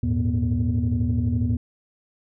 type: tone cluster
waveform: sine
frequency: 80.1 / 102.5 / 114.6 / 242.1 Hz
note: E2 / G#2 / A#2 / B3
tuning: -49 / -22 / -29 / -34 cents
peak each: -24 dBFS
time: 0.03-1.57 s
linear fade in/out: 5 ms
effects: tanh soft clip ceiling -14 dBFS